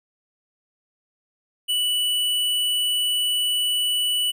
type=tone with tanh clipping; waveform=sine; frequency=2960 Hz; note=F#7; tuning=in tune; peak=-21 dBFS; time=1.68-4.32 s; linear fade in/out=20 ms; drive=18 dB; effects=none